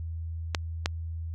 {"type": "clicks", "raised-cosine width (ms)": 0.2, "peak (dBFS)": -8, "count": 2, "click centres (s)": [0.548, 0.859], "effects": ["added 82 Hz sine -32 dBFS peak until 1.34 s", "AAC 64 kbps"]}